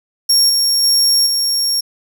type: tone with level steps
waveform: 30% pulse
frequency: 5540 Hz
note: F8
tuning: 15 cents flat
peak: -5 / -8 / -6 / -10 dBFS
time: 0.29-1.81 s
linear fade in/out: 10 ms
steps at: 0.49 / 0.83 / 1.26 s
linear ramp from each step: 10 ms
effects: none